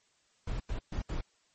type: noise bursts at uneven times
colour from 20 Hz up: brown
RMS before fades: -34 dBFS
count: 4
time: 0.47-0.6 / 0.69-0.79 / 0.92-1.02 / 1.09-1.21 s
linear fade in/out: 5 ms
effects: white hiss -70 dBFS RMS until 1.54 s + MP3 32 kbps